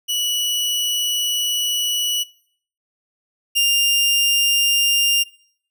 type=tone pair in turn; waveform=sawtooth; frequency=2941 / 2800 Hz; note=F#7 / F7; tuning=-11 / +4 cents; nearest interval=minor second; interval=85 cents; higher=first; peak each=-16 / -11 dBFS; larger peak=second; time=0.08-2.24 / 3.55-5.24 s; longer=first; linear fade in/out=20 ms; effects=noise-tail reverb RT60 0.6 s tail -22 dB re dry